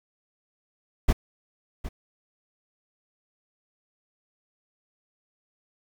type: noise with echo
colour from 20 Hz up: brown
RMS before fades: -18 dBFS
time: 1.08-1.13 s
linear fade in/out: 10 ms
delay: 760 ms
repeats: 1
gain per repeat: -14 dB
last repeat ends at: 1.89 s
effects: none